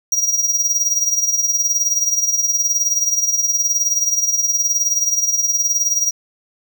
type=tone with tremolo; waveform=square; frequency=5740 Hz; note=F8; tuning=47 cents sharp; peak=-12 dBFS; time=0.12-6.11 s; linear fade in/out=2 ms; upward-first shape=triangle; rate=19 Hz; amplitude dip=75%; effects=none